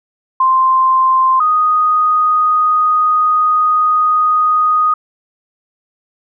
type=tone pair in turn; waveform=sine; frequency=1045 / 1242.7 Hz; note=C6 / D#6; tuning=-2 / -3 cents; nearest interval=minor third; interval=299 cents; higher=second; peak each=-8 / -9 dBFS; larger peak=first; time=0.4-1.4 / 1.4-4.94 s; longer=second; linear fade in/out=5 ms; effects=none